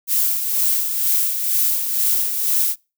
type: noise with tremolo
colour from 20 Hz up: violet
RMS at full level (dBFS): -17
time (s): 0.07-2.76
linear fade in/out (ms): 50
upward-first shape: sine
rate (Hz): 2.1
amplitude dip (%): 50
effects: noise-tail reverb RT60 0.3 s tail -26 dB re dry